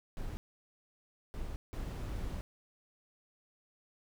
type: noise bursts at uneven times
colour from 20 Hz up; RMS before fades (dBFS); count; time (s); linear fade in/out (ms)
brown; -39; 3; 0.17-0.37 / 1.34-1.56 / 1.73-2.41; 0
effects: none